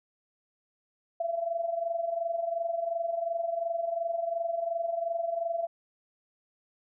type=tone with amplitude modulation; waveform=sine; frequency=674 Hz; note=E5; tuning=38 cents sharp; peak=-25 dBFS; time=1.2-5.67 s; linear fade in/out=5 ms; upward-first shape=sine; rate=22.8 Hz; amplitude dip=70%; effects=none